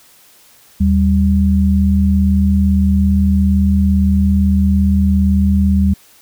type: tone pair together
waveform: sine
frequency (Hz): 78.32 / 196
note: D#2 / G3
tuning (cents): +12 / 0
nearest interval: octave + major third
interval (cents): 1588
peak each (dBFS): -12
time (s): 0.8-5.94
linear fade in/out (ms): 10
effects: white hiss -47 dBFS RMS until 6.21 s